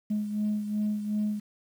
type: beating tone pair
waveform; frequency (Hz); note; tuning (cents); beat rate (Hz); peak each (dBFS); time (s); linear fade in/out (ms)
sine; 210 / 212.7; G#3 / G#3; +19 / +42; 2.7; -26 / -33; 0.1-1.4; 10
effects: tanh soft clip ceiling -22 dBFS + 9-bit